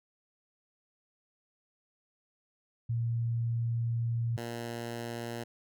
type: tone pair in turn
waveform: sine / 10% pulse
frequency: 116.54 / 117.49 Hz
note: A#2 / A#2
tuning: 0 / +14 cents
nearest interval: unison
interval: 14 cents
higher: second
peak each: -28 dBFS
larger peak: neither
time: 2.89-4.37 / 4.37-5.44 s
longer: first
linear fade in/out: 10 ms
effects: none